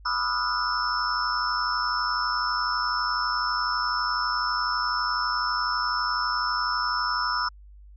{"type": "tone cluster", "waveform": "sine", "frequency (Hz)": [991, 1215, 1307, 1435, 5290], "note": ["B5", "D#6", "E6", "F6", "E8"], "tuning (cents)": [6, -42, -15, 47, 5], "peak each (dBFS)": -30, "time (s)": [0.05, 7.49], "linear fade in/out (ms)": 10, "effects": ["added 50 Hz sine -45 dBFS peak until 7.96 s"]}